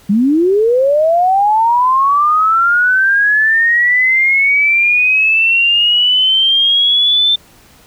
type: linear sweep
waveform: sine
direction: up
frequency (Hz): 190 to 3568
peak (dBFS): -8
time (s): 0.09-7.36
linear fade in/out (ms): 10
effects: pink hiss -45 dBFS RMS until 7.86 s